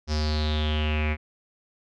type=tone with low-pass filter sweep; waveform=square; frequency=76.3 Hz; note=D#2; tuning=33 cents flat; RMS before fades=-25 dBFS; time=0.07-1.17 s; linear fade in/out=50 ms; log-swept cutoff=5400 to 2200 Hz; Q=6.7; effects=none